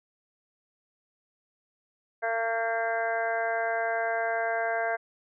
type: harmonic tone with a mistuned harmonic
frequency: 227.5 Hz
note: A#3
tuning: 42 cents flat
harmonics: 2 / 3 / 4 / 5 / 6 / 7 / 8 / 9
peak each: -35 / -28 / -39 / -42 / -41 / -32 / -44 / -39 dBFS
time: 2.22-4.97 s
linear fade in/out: 20 ms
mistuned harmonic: 6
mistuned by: +27 cents
effects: none